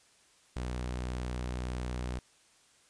sawtooth tone, 61.74 Hz, B1, in tune, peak -30 dBFS, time 0.56-2.19 s, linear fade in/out 5 ms, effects white hiss -64 dBFS RMS until 2.89 s + resampled to 22050 Hz

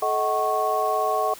sine tone cluster, 432.5 / 631 / 748 / 1101 Hz, A4 / D#5 / F#5 / C#6, -30 / +24 / +19 / -12 cents, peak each -28 / -26 / -25 / -25 dBFS, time 0.02-1.34 s, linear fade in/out 5 ms, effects white hiss -43 dBFS RMS until 1.39 s

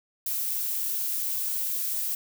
violet noise, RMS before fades -29 dBFS, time 0.26-2.15 s, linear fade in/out 5 ms, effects none

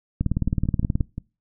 two click trains, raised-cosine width 5 ms, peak -17 / -9 dBFS, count 5 / 16, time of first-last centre 0.48-1.181 / 0.21-1.008 s, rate 5.71 / 18.8 Hz, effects noise-tail reverb RT60 0.3 s tail -23 dB re dry

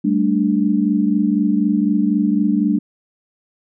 sine chord, G suspended second, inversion none, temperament equal, 196 / 220 / 293.7 Hz, G3 / A3 / D4, 0 / 0 / 0 cents, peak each -18 dBFS, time 0.04-2.79 s, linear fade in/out 10 ms, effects none

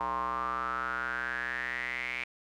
square tone with band-pass filter sweep, 62.2 Hz, B1, 13 cents sharp, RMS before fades -34 dBFS, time 0-2.24 s, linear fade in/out 5 ms, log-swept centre 990 to 2300 Hz, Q 8, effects none

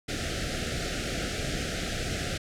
pink band-stop noise, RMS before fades -31 dBFS, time 0.08-2.38 s, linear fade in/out 10 ms, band 750 to 1300 Hz, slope 96 dB/octave, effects low-pass 7000 Hz 12 dB/octave

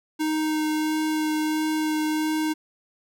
square tone with vibrato, 310 Hz, D#4, 6 cents flat, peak -23 dBFS, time 0.19-2.54 s, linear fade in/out 20 ms, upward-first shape sine, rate 1.5 Hz, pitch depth 9 cents each way, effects none

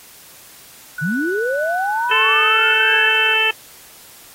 sine tone with pitch glide, 1480 to 1498.9 Hz, F#6 to F#6, 0 to +22 cents, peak -22 dBFS, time 0.98-3.34 s, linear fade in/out 5 ms, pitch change +22 cents, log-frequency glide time 1.38-2.1 s
sine linear sweep, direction up, 138.59 to 1763 Hz, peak -18 dBFS, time 1.01-3.11 s, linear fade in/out 20 ms
harmonic tone, 440 Hz, A4, in tune, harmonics 1 / 2 / 3 / 4 / 5 / 6 / 7, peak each -26 / -25 / -28 / -21 / -28 / -16 / -20 dBFS, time 2.11-3.51 s, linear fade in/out 5 ms
effects white hiss -43 dBFS RMS until 4.34 s + AAC 48 kbps

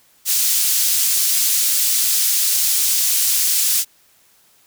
pink high-pass noise, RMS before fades -17 dBFS, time 0.25-3.85 s, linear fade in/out 50 ms, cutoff 5800 Hz, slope 12 dB/octave, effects white hiss -55 dBFS RMS until 4.66 s

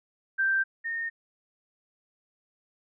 sine tone pair in turn, 1568 / 1835.8 Hz, G6 / A#6, 0 / -27 cents, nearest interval minor third, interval 273 cents, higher second, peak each -22 / -29 dBFS, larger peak first, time 0.38-0.64 / 0.84-1.1 s, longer neither, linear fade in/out 20 ms, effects none

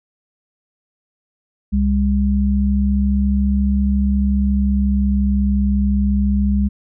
sine tone pair together, 67.28 / 201.6 Hz, C2 / G3, +49 / +49 cents, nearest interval octave + perfect fifth, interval 1900 cents, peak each -16 dBFS, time 1.72-6.69 s, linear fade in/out 20 ms, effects none

